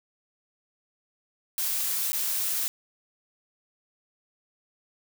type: noise with dropouts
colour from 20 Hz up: blue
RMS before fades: -28 dBFS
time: 1.58-2.68 s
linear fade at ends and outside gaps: 0 ms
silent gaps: 2.12-2.131 s
effects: none